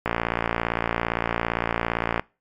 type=click train; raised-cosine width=0.5 ms; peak=-7 dBFS; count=124; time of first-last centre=0.06-2.195 s; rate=57.6 Hz; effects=noise-tail reverb RT60 0.3 s tail -23 dB re dry + MP3 96 kbps